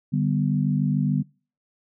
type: chord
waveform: sine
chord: G major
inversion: second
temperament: equal with one note detuned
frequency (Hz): 146.83 / 193.97 / 246.9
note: D3 / G3 / B3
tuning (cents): 0 / -18 / 0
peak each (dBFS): -22 / -25 / -26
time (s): 0.12-1.23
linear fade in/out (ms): 20
effects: noise-tail reverb RT60 0.4 s tail -25 dB re dry